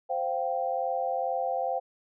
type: chord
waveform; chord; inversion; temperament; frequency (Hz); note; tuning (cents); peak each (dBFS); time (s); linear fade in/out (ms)
sine; C suspended fourth; none; equal with one note detuned; 523.3 / 698.5 / 780.8; C5 / F5 / G5; 0 / 0 / -7; -31; 0.09-1.8; 20
effects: none